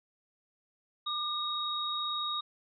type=tone pair together; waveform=sine; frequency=1200 / 3769 Hz; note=D6 / A#7; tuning=+37 / +18 cents; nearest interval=octave + minor sixth; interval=1981 cents; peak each=-35 / -33 dBFS; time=1.06-2.41 s; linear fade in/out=10 ms; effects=none